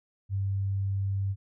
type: tone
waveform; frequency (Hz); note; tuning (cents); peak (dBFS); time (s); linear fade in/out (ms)
sine; 98; G2; 0; -26; 0.29-1.36; 50
effects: none